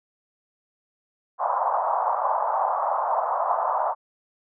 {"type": "band-pass noise", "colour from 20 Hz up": "white", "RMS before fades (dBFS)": -24, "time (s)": [1.38, 3.95], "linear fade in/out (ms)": 50, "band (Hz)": [620, 1100], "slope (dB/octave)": 48, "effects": []}